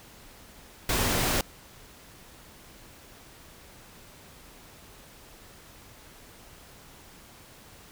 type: noise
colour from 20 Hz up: pink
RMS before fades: -26 dBFS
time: 0.89-1.41 s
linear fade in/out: 2 ms
effects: pink hiss -51 dBFS RMS until 7.91 s